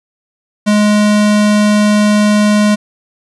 square tone, 209.2 Hz, G#3, 13 cents sharp, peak -8 dBFS, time 0.66-2.76 s, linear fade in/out 20 ms, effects resampled to 24000 Hz + 8-bit

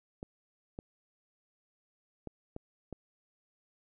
clicks, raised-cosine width 2 ms, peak -27 dBFS, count 5, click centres 0.229 / 0.789 / 2.273 / 2.564 / 2.927 s, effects none

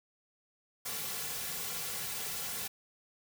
white noise with comb filter, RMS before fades -38 dBFS, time 0.85-2.68 s, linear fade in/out 10 ms, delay 3.2 ms, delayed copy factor -0.85, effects none

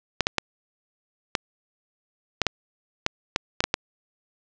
clicks, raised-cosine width 0.2 ms, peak -3 dBFS, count 11, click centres 0.207 / 0.269 / 0.383 / 1.352 / 2.417 / 2.467 / 3.064 / 3.361 / 3.605 / 3.64 / 3.741 s, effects low-pass 7000 Hz 12 dB/octave

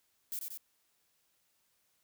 violet noise with echo, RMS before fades -38 dBFS, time 0.32-0.39 s, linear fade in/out 0 ms, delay 92 ms, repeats 2, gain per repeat -3 dB, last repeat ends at 0.574 s, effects white hiss -75 dBFS RMS until 2.03 s

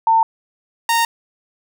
sine / sawtooth tone pair in turn, 900 / 924.8 Hz, A5 / A#5, +39 / -14 cents, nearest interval unison, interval 47 cents, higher second, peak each -10 dBFS, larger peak neither, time 0.07-0.23 / 0.89-1.05 s, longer neither, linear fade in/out 2 ms, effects none

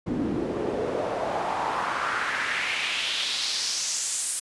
pink noise with band-pass filter sweep, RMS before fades -28 dBFS, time 0.06-4.4 s, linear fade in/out 10 ms, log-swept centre 240 to 9500 Hz, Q 2.5, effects resampled to 24000 Hz

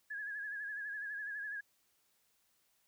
sine tone with vibrato, 1672 Hz, G#6, 11 cents sharp, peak -39 dBFS, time 0.1-1.61 s, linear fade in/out 10 ms, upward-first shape sine, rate 12 Hz, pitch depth 59 cents each way, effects white hiss -75 dBFS RMS until 2.87 s

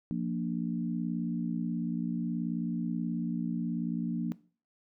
sine chord, Bb major, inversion second, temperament equal, 174.61 / 233.1 / 293.7 Hz, F3 / Bb3 / D4, 0 / 0 / 0 cents, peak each -33 / -33 / -37 dBFS, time 0.11-4.32 s, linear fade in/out 0 ms, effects noise-tail reverb RT60 0.4 s tail -19 dB re dry

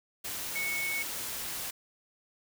sine tone in noise, 2210 Hz, C#7, 6 cents flat, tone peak -31 dBFS, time 0.55-1.03 s, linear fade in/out 10 ms, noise white, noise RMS -37 dBFS, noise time 0.24-1.71 s, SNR +3 dB, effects none

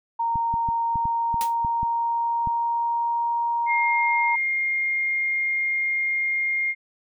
sine tone with pitch glide, 926 to 937.8 Hz, A#5 to A#5, -12 to +10 cents, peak -21 dBFS, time 0.19-4.36 s, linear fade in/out 10 ms, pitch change +22 cents, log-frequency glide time 0.74-3.37 s
clicks, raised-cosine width 5 ms, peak -20 dBFS, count 9, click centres 0.357 / 0.54 / 0.688 / 0.957 / 1.055 / 1.343 / 1.648 / 1.831 / 2.473 s
white noise with exponential decay, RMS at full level -28 dBFS, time 1.41-1.55 s, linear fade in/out 0 ms, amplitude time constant 30 ms
sine tone, 2124 Hz, C7, 25 cents sharp, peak -21 dBFS, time 3.66-6.75 s, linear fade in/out 50 ms
effects none

